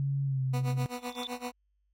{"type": "tone with pitch glide", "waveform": "sine", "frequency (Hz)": [138.59, 131.04], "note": ["C#3", "C3"], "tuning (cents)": [0, 3], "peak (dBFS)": -27, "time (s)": [0, 0.86], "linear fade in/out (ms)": 0, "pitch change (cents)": -97, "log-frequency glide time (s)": [0.24, 0.42]}
{"type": "tone with tremolo", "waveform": "15% pulse", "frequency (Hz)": 246, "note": "B3", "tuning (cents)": -7, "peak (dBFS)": -27, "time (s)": [0.53, 1.52], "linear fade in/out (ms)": 10, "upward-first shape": "sine", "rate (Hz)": 7.8, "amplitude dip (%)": 90}
{"type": "tone with exponential growth", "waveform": "sine", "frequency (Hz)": 3520, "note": "A7", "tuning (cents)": 0, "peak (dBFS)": -34, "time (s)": [0.92, 1.27], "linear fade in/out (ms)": 0, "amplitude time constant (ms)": 75}
{"effects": ["added 50 Hz sine -70 dBFS peak until 1.93 s", "AAC 48 kbps"]}